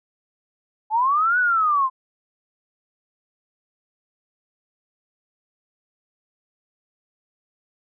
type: linear two-way sweep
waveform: sine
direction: up then down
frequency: 840 to 1500 to 1018 Hz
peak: -16 dBFS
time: 0.9-1.9 s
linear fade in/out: 50 ms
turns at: 1.39 s
effects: none